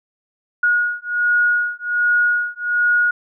sine beating tone pair, 1445 / 1446.3 Hz, F#6 / F#6, -41 / -40 cents, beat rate 1.3 Hz, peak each -18 dBFS, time 0.63-3.11 s, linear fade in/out 5 ms, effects none

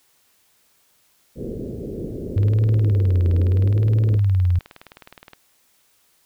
white low-pass noise, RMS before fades -30 dBFS, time 1.35-4.2 s, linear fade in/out 50 ms, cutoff 480 Hz, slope 48 dB/octave
sine tone with vibrato, 98 Hz, G2, in tune, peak -14 dBFS, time 2.36-4.59 s, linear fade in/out 5 ms, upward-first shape sine, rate 0.78 Hz, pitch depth 190 cents each way
click train, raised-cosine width 0.3 ms, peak -24 dBFS, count 58, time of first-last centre 2.38-5.333 s, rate 19.3 Hz
effects white hiss -61 dBFS RMS until 6.25 s

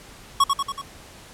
square tone with echo, 1108.7 Hz, C#6, in tune, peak -14 dBFS, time 0.4-0.44 s, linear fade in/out 5 ms, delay 94 ms, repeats 4, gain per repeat -4 dB, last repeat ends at 0.816 s, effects pink hiss -45 dBFS RMS until 1.33 s + low-pass 11000 Hz 12 dB/octave

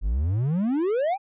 triangle exponential sweep, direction up, 44.79 to 830.6 Hz, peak -19 dBFS, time 0.01-1.18 s, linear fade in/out 50 ms, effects resampled to 8000 Hz

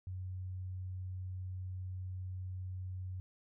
sine tone, 92.5 Hz, F#2, in tune, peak -39 dBFS, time 0.07-3.2 s, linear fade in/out 0 ms, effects none

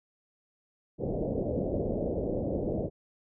white low-pass noise, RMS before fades -31 dBFS, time 0.98-2.9 s, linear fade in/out 50 ms, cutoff 600 Hz, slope 48 dB/octave, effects none

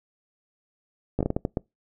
slowing click train, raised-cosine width 2 ms, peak -11 dBFS, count 8, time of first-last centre 1.19-1.572 s, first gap 16 ms, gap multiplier 1.4, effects noise-tail reverb RT60 0.2 s tail -25 dB re dry

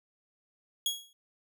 sawtooth tone with exponential decay, 3319 Hz, G#7, 2 cents flat, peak -22 dBFS, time 0.86-1.13 s, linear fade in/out 2 ms, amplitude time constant 57 ms, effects none

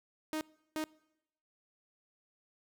sawtooth tone bursts at uneven times, 311.1 Hz, D#4, in tune, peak -30 dBFS, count 2, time 0.33-0.41 / 0.76-0.84 s, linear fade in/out 0 ms, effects noise-tail reverb RT60 0.9 s tail -24 dB re dry

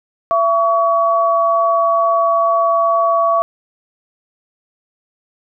sine tone pair together, 672 / 1130.2 Hz, E5 / C#6, +33 / +33 cents, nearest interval major sixth, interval 900 cents, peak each -14 dBFS, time 0.31-3.42 s, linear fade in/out 0 ms, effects none

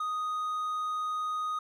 triangle tone, 1244.5 Hz, D#6, in tune, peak -28 dBFS, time 0-1.59 s, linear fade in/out 5 ms, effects none

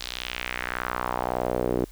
sawtooth tone with band-pass filter sweep, 61.74 Hz, B1, in tune, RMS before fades -29 dBFS, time 0-1.85 s, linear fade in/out 10 ms, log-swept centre 4400 to 360 Hz, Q 2.2, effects added 41 Hz sine -44 dBFS peak until 1.91 s + white hiss -54 dBFS RMS until 1.91 s

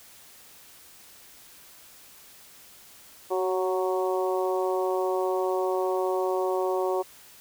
harmonic tone with a mistuned harmonic, 185 Hz, F#3, in tune, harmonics 2 / 3 / 4 / 5 / 6, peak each -26 / -30 / -32 / -34 / -36 dBFS, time 3.3-7.03 s, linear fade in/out 20 ms, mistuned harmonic 2, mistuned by +17 cents, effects white hiss -51 dBFS RMS until 7.4 s

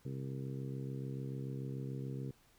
harmonic tone, 66.9 Hz, C2, 39 cents sharp, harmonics 2 / 3 / 4 / 5 / 6 / 7, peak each -40 / -48 / -48 / -52 / -51 / -53 dBFS, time 0.05-2.31 s, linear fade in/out 5 ms, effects pink hiss -68 dBFS RMS until 2.58 s

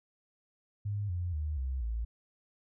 sine tone with pitch steps, 102.5 / 88.21 / 75.91 / 65.32 / 56.21 Hz, G#2 / F2 / D#2 / C2 / A1, -22 / +18 / -42 / -2 / +38 cents, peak -31 dBFS, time 0.85-2.05 s, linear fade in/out 10 ms, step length 240 ms, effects none

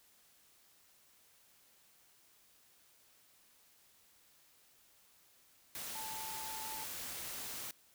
sine tone in noise, 880 Hz, A5, in tune, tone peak -46 dBFS, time 5.95-6.84 s, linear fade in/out 2 ms, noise white, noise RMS -44 dBFS, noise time 5.75-7.71 s, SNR -5 dB, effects white hiss -67 dBFS RMS until 7.94 s

